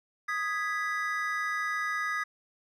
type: chord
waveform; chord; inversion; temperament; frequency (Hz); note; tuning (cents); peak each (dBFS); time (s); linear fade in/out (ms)
triangle; G# minor; second; equal; 1244.5 / 1661.2 / 1975.5; D#6 / G#6 / B6; 0 / 0 / 0; -31 / -32 / -32; 0.28-2.24; 10
effects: none